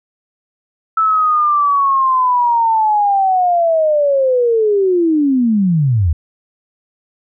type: linear sweep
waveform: sine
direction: down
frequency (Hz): 1318.5 to 72.6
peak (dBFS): -10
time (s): 0.97-6.13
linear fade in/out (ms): 5
effects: none